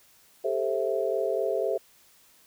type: chord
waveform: sine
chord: A minor seventh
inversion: third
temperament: just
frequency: 396 / 440 / 528 / 660 Hz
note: G4 / A4 / C5 / E5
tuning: +18 / 0 / +16 / +2 cents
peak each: -30 dBFS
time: 0.44-1.78 s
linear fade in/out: 10 ms
effects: white hiss -59 dBFS RMS until 2.46 s